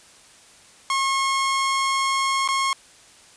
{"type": "tone with dropouts", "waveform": "sawtooth", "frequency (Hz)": 1083, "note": "C#6", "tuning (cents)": -41, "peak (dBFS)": -16, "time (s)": [0.9, 2.73], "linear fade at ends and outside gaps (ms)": 1, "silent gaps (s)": [2.477, 2.487], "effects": ["white hiss -50 dBFS RMS until 3.36 s", "resampled to 22050 Hz"]}